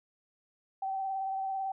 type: tone with vibrato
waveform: sine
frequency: 772 Hz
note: G5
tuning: 27 cents flat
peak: -31 dBFS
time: 0.82-1.72 s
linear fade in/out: 5 ms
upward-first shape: sine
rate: 18 Hz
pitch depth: 21 cents each way
effects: none